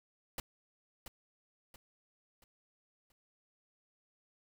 pink noise with echo, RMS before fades -39 dBFS, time 0.38-0.4 s, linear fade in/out 2 ms, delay 680 ms, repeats 4, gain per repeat -8 dB, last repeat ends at 3.12 s, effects none

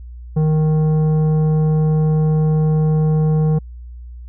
sine tone with tanh clipping, 155.3 Hz, D#3, 3 cents flat, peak -14 dBFS, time 0.36-3.59 s, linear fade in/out 10 ms, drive 10 dB, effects added 60 Hz sine -31 dBFS peak until 4.28 s

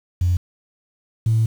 sine tone pair in turn, 88.7 / 112 Hz, F2 / A2, +27 / +31 cents, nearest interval major third, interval 404 cents, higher second, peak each -14 / -13 dBFS, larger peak second, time 0.21-0.37 / 1.26-1.46 s, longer second, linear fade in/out 5 ms, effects tanh soft clip ceiling -10 dBFS + 7-bit

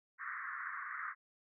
pink band-pass noise, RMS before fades -43 dBFS, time 0.18-1.15 s, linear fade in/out 50 ms, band 1100 to 2000 Hz, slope 96 dB/octave, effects none

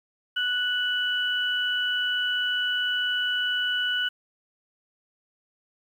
sine tone pair together, 1479.3 / 2962 Hz, F#6 / F#7, -1 / +1 cents, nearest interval octave, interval 1202 cents, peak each -26 dBFS, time 0.36-4.09 s, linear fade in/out 10 ms, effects 9-bit

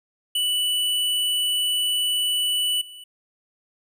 square tone with level steps, 2967 Hz, F#7, 4 cents sharp, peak -21 / -40 dBFS, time 0.35-3.04 s, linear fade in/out 5 ms, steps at 2.81 s, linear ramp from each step 5 ms, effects none

